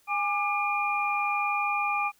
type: tone cluster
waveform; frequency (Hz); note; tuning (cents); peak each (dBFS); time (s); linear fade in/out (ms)
sine; 821 / 1188 / 2411; G#5 / D6 / D7; -20 / +20 / +45; -29; 0.07-2.12; 50
effects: white hiss -64 dBFS RMS until 2.19 s